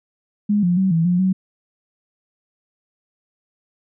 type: tone with pitch steps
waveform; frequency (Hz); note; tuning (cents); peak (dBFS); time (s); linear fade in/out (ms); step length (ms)
sine; 206.9 / 176.3 / 190.2 / 164.4 / 177.7 / 187.9; G#3 / F3 / F#3 / E3 / F3 / F#3; -6 / +17 / +48 / -4 / +30 / +27; -14; 0.49-1.33; 10; 140
effects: none